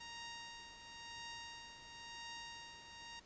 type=tone with tremolo; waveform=10% pulse; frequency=932.3 Hz; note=A#5; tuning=in tune; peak=-38 dBFS; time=0-3.2 s; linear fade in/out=10 ms; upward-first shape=triangle; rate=0.97 Hz; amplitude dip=65%; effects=pink hiss -64 dBFS RMS until 3.25 s + resampled to 16000 Hz